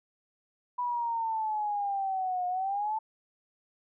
sine exponential two-way sweep, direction down then up, 987.8 to 717 to 886 Hz, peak -28 dBFS, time 0.78-2.99 s, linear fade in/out 10 ms, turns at 2.47 s, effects none

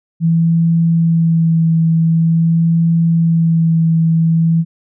sine tone with vibrato, 164.81 Hz, E3, in tune, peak -9 dBFS, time 0.2-4.65 s, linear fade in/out 50 ms, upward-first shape sine, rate 0.46 Hz, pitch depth 16 cents each way, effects none

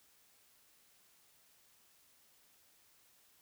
silence, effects white hiss -68 dBFS RMS until 3.41 s

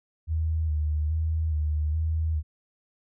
sine tone with vibrato, 77.9 Hz, D#2, 3 cents sharp, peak -23 dBFS, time 0.27-2.43 s, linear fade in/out 50 ms, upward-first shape square, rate 1.2 Hz, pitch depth 41 cents each way, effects none

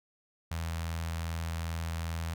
sawtooth tone with notch filter, 82.5 Hz, E2, 2 cents sharp, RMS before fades -35 dBFS, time 0.51-2.34 s, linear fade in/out 5 ms, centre 340 Hz, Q 0.54, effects none

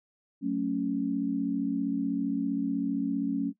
sine chord, F# minor, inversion none, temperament just, 185 / 222 / 277.5 Hz, F#3 / A3 / C#4, 0 / +16 / +2 cents, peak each -34 / -32 / -28 dBFS, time 0.41-3.53 s, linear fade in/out 50 ms, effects noise-tail reverb RT60 0.1 s tail -20 dB re dry

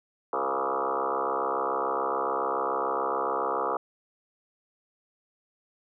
sine tone with frequency modulation, 834 Hz, G#5, 7 cents sharp, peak -25 dBFS, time 0.33-3.77 s, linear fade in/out 2 ms, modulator 67 Hz, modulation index 6.8, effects none

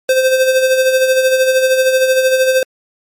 square tone with tremolo, 520 Hz, C5, 11 cents flat, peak -8 dBFS, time 0.09-2.63 s, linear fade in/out 2 ms, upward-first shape sine, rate 13 Hz, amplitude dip 50%, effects MP3 64 kbps

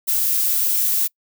violet noise, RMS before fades -19 dBFS, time 0.07-1.08 s, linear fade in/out 20 ms, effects noise-tail reverb RT60 0.1 s tail -26 dB re dry

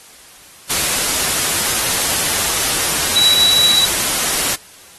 sine tone in noise, 3913 Hz, B7, 17 cents flat, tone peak -10 dBFS, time 3.15-3.86 s, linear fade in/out 20 ms, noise white, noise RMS -17 dBFS, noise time 0.69-4.56 s, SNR +4 dB, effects white hiss -42 dBFS RMS until 4.98 s + AAC 32 kbps

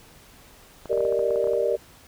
clicks, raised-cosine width 1 ms, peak -24 dBFS, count 12, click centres 0.857 / 0.929 / 0.976 / 1.006 / 1.051 / 1.125 / 1.192 / 1.307 / 1.359 / 1.442 / 1.473 / 1.534 s
sine chord, Eb major seventh, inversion first, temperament equal, 392 / 466.2 / 587.3 / 622.3 Hz, G4 / Bb4 / D5 / Eb5, 0 / 0 / 0 / 0 cents, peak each -27 / -24 / -25 / -30 dBFS, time 0.89-1.77 s, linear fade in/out 20 ms
effects pink hiss -51 dBFS RMS until 2.07 s

